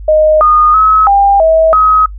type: tone with pitch steps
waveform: sine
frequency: 619 / 1228 / 1284 / 798 / 644 / 1269 Hz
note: D#5 / D#6 / E6 / G5 / E5 / D#6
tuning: -9 / -23 / -46 / +31 / -41 / +34 cents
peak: -4 dBFS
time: 0.08-2.06 s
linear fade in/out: 5 ms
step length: 330 ms
effects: noise-tail reverb RT60 0.1 s tail -22 dB re dry + added 50 Hz sine -23 dBFS peak until 2.18 s